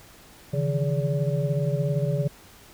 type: tone cluster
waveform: sine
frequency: 138 / 155.3 / 168.5 / 415 / 574 Hz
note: C#3 / D#3 / E3 / G#4 / D5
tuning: -7 / -3 / +38 / -1 / -40 cents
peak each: -25 / -27 / -33 / -33 / -30 dBFS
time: 0.53-2.28 s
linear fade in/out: 10 ms
effects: pink hiss -50 dBFS RMS until 2.73 s